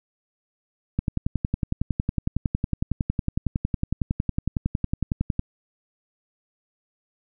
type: click train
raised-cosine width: 5 ms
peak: -10 dBFS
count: 49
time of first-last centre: 0.99-5.394 s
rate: 10.9 Hz
effects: none